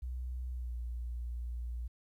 sine tone with pitch glide, 62.4 to 59.58 Hz, B1 to A#1, +19 to +38 cents, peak -36 dBFS, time 0.02-1.88 s, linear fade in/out 10 ms, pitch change -81 cents, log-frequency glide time 0.51-0.75 s, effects 12-bit

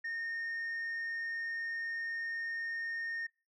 sine tone, 1836 Hz, A#6, 27 cents flat, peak -33 dBFS, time 0.04-3.27 s, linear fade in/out 10 ms, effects noise-tail reverb RT60 0.3 s tail -24 dB re dry + tanh soft clip ceiling -34 dBFS

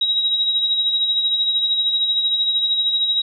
sine tone with tremolo, 3829 Hz, A#7, 46 cents sharp, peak -14 dBFS, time 0.01-3.22 s, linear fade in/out 5 ms, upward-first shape sine, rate 13 Hz, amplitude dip 45%, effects none

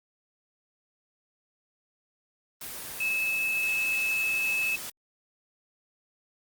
sine tone in noise, 2600 Hz, E7, 24 cents flat, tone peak -25 dBFS, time 3-4.76 s, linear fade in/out 5 ms, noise white, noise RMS -38 dBFS, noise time 2.61-4.9 s, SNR +10 dB, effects Opus 24 kbps

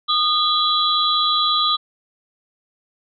sine tone cluster, 1226 / 3242 / 3421 / 3935 Hz, D#6 / G#7 / A7 / B7, -26 / -42 / -49 / -7 cents, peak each -19 / -26 / -22 / -20 dBFS, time 0.08-1.77 s, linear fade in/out 20 ms, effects none

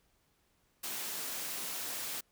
white high-pass noise, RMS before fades -39 dBFS, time 0.83-2.21 s, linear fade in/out 10 ms, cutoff 160 Hz, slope 12 dB/octave, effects pink hiss -73 dBFS RMS until 2.31 s

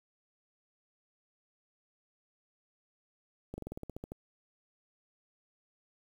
slowing click train, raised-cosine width 2 ms, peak -27 dBFS, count 11, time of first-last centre 3.54-4.119 s, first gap 40 ms, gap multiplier 1.08, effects 9-bit

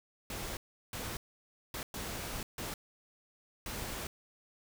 pink noise bursts at uneven times, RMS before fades -40 dBFS, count 6, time 0.3-0.57 / 0.93-1.17 / 1.74-1.83 / 1.94-2.43 / 2.58-2.74 / 3.66-4.07 s, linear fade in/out 2 ms, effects none

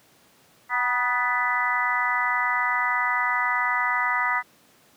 harmonic tone with a mistuned harmonic, 248.3 Hz, B3, 9 cents sharp, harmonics 3 / 4 / 5 / 6 / 7 / 8, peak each -33 / -27 / -27 / -32 / -31 / -25 dBFS, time 0.69-4.43 s, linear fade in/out 50 ms, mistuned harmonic 4, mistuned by -44 cents, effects pink hiss -57 dBFS RMS until 4.96 s + high-pass 150 Hz 12 dB/octave

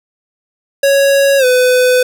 square tone with pitch glide, 554.4 to 502.5 Hz, C#5 to B4, 0 to +30 cents, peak -8 dBFS, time 0.83-2.03 s, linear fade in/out 5 ms, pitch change -170 cents, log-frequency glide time 1.38-1.45 s, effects none

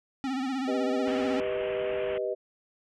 square tone with vibrato, 263.8 Hz, C4, 14 cents sharp, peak -29 dBFS, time 0.24-1.4 s, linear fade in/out 0 ms, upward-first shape sine, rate 16 Hz, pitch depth 77 cents each way
sine chord, G augmented, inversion none, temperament equal, 392 / 493.9 / 622.3 Hz, G4 / B4 / D#5, 0 / 0 / 0 cents, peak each -32 dBFS, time 0.67-2.35 s, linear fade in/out 20 ms
white low-pass noise, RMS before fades -41 dBFS, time 1.07-2.18 s, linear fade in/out 2 ms, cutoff 3100 Hz, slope 96 dB/octave
effects low-pass 5000 Hz 12 dB/octave

